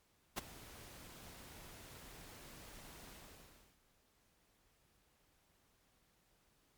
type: noise with ADSR envelope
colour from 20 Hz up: pink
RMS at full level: -37 dBFS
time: 0.36-3.8 s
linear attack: 22 ms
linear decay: 15 ms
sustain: -18 dB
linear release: 720 ms
effects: pink hiss -74 dBFS RMS until 6.77 s + MP3 96 kbps